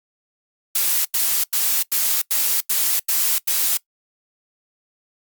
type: noise bursts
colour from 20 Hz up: blue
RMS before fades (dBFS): -19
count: 8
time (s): 0.75-3.773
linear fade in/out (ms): 5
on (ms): 300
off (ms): 89
effects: noise-tail reverb RT60 0.1 s tail -21 dB re dry + Opus 48 kbps